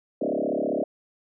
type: tone with frequency modulation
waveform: sine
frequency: 440 Hz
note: A4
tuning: in tune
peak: -23 dBFS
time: 0.21-0.84 s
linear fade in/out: 5 ms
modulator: 35.2 Hz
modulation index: 5.9
effects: none